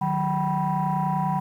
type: tone cluster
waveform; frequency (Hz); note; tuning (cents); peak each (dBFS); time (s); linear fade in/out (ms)
sine; 153.2 / 183.5 / 765 / 981; D#3 / F#3 / G5 / B5; -27 / -14 / -42 / -12; -26; 0.01-1.4; 10
effects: tanh soft clip ceiling -16 dBFS + 9-bit